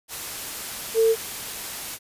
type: tone in noise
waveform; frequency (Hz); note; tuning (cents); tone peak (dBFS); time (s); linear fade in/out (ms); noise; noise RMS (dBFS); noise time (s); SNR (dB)
sine; 450; A4; +39; -15; 0.94-1.16; 50; white; -33; 0.08-1.99; +15
effects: resampled to 32000 Hz